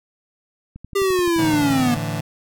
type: click train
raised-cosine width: 5 ms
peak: -24 dBFS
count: 15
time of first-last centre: 0.76-1.967 s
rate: 11.6 Hz
type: linear sweep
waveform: square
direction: down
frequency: 400 to 235.8 Hz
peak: -17 dBFS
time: 0.95-1.95 s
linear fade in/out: 10 ms
type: chord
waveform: sawtooth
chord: A suspended fourth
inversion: none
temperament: just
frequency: 110 / 146.67 / 165 Hz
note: A2 / D3 / E3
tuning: 0 / -2 / +2 cents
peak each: -23 dBFS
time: 1.38-2.21 s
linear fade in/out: 10 ms
effects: none